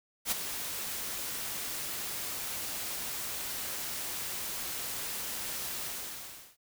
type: noise with ADSR envelope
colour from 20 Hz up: white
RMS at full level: -28 dBFS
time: 0.25-6.57 s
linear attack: 67 ms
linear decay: 14 ms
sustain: -9 dB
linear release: 750 ms
effects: none